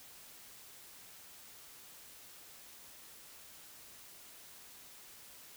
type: silence
effects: white hiss -55 dBFS RMS until 5.56 s